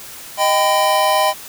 square chord, Eb augmented, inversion none, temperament equal with one note detuned, 622.3 / 784 / 1007.9 Hz, Eb5 / G5 / B5, 0 / 0 / +35 cents, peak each -18 dBFS, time 0.37-1.34 s, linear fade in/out 50 ms, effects white hiss -35 dBFS RMS until 1.48 s

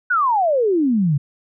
sine exponential sweep, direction down, 1522 to 134 Hz, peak -14 dBFS, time 0.1-1.18 s, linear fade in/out 10 ms, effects none

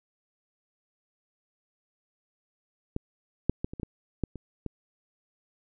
clicks, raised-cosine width 3 ms, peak -17 / -9 / -16 / -25 / -23 / -19 / -14 / -26 / -20 dBFS, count 9, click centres 2.964 / 3.496 / 3.645 / 3.735 / 3.798 / 3.832 / 4.237 / 4.357 / 4.663 s, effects none

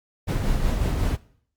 brown noise with tremolo, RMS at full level -21 dBFS, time 0.27-1.17 s, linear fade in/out 20 ms, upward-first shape triangle, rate 5.4 Hz, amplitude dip 40%, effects noise-tail reverb RT60 0.6 s tail -20 dB re dry + Opus 48 kbps

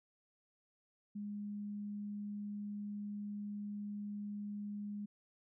sine tone, 205.9 Hz, G#3, 15 cents flat, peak -40 dBFS, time 1.15-5.06 s, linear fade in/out 10 ms, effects none

